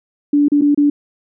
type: tone with dropouts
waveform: sine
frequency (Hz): 290.2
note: D4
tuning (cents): -21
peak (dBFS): -9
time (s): 0.33-0.9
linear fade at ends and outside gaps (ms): 5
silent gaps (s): 0.484-0.518 / 0.612-0.618 / 0.747-0.775
effects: none